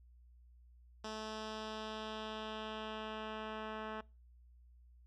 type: tone with low-pass filter sweep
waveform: 10% pulse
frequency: 217.3 Hz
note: A3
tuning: 21 cents flat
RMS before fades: -44 dBFS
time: 1.04-4.01 s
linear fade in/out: 5 ms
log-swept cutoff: 5400 to 2100 Hz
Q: 1.9
effects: noise-tail reverb RT60 0.3 s tail -23 dB re dry + added 60 Hz sine -59 dBFS peak until 5.06 s